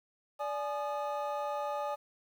triangle tone cluster, 583 / 843 / 1225 Hz, D5 / G#5 / D#6, -13 / +26 / -27 cents, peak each -34 / -35 / -38 dBFS, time 0.39-1.96 s, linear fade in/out 20 ms, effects 10-bit

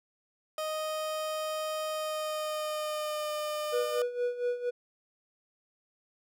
30% pulse tone with pitch glide, 622.3 to 603.9 Hz, D#5 to D5, 0 to +48 cents, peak -29 dBFS, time 0.58-4.02 s, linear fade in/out 2 ms, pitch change -52 cents, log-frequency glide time 1.88-3.31 s
triangle tone with tremolo, 487.8 Hz, B4, 21 cents flat, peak -24 dBFS, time 3.72-4.71 s, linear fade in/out 20 ms, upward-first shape sine, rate 4.3 Hz, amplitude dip 75%
effects none

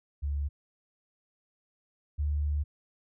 sine tone pair in turn, 71.6 / 73.61 Hz, D2 / D2, -43 / +5 cents, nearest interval unison, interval 48 cents, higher second, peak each -28 / -26 dBFS, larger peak second, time 0.22-0.49 / 2.18-2.64 s, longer second, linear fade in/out 20 ms, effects none

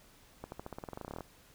accelerating click train, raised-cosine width 1 ms, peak -27 dBFS, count 18, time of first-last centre 0.44-1.207 s, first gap 81 ms, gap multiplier 0.92, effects pink hiss -61 dBFS RMS until 1.54 s

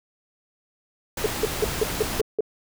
pink noise, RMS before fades -29 dBFS, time 1.17-2.21 s, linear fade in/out 5 ms
sine tone bursts, 430.4 Hz, A4, 38 cents flat, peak -17 dBFS, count 7, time 1.24-2.407 s, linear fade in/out 2 ms, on 21 ms, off 170 ms
effects none

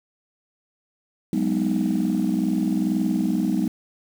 sine chord, G# minor seventh, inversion third, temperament just, 186.89 / 207.7 / 249.2 / 311.5 Hz, F#3 / G#3 / B3 / D#4, +18 / 0 / +16 / +2 cents, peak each -24 dBFS, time 1.33-3.68 s, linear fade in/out 2 ms, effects tanh soft clip ceiling -13 dBFS + 7-bit

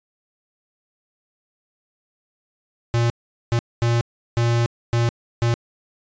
square tone bursts at uneven times, 117.8 Hz, A#2, 19 cents sharp, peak -17 dBFS, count 6, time 2.94-3.1 / 3.52-3.59 / 3.82-4.01 / 4.37-4.66 / 4.93-5.09 / 5.42-5.54 s, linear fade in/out 0 ms, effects resampled to 16000 Hz

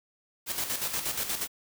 white noise with tremolo, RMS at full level -30 dBFS, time 0.46-1.48 s, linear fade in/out 50 ms, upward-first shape square, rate 8.4 Hz, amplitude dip 55%, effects none

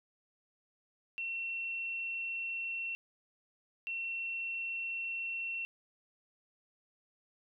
sine tone bursts at uneven times, 2714 Hz, E7, 50 cents sharp, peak -35 dBFS, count 2, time 1.18-2.95 / 3.87-5.65 s, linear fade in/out 0 ms, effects none

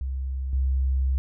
sine tone with level steps, 66 Hz, C2, 16 cents sharp, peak -26 / -20 dBFS, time 0.01-1.18 s, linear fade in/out 0 ms, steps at 0.53 s, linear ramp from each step 2 ms, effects none

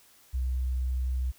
sine tone, 63.6 Hz, C2, 48 cents flat, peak -26 dBFS, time 0.33-1.32 s, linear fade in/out 20 ms, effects white hiss -59 dBFS RMS until 1.38 s

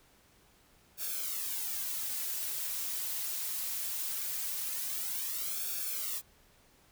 blue noise with flanger, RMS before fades -36 dBFS, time 0.97-6.22 s, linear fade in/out 50 ms, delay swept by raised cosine 0.99 to 5.19 ms, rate 0.21 Hz, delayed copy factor -0.85, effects pink hiss -64 dBFS RMS until 6.91 s

